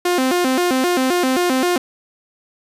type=tone with vibrato; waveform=sawtooth; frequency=303.7 Hz; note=D#4; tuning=42 cents flat; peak=-11 dBFS; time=0.05-1.78 s; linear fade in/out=5 ms; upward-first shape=square; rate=3.8 Hz; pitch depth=270 cents each way; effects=resampled to 32000 Hz